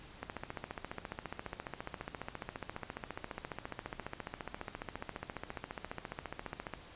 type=click train; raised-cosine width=0.5 ms; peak=-24 dBFS; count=96; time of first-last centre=0.23-6.737 s; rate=14.6 Hz; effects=pink hiss -54 dBFS RMS until 6.95 s + resampled to 8000 Hz